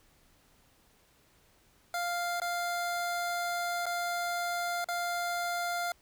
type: tone with dropouts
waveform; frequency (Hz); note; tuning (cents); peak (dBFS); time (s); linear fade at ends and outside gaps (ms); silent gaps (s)
25% pulse; 698.5; F5; 0; -27; 1.94-5.92; 2; 2.401-2.417 / 3.857-3.864 / 4.844-4.886
effects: pink hiss -65 dBFS RMS until 6.01 s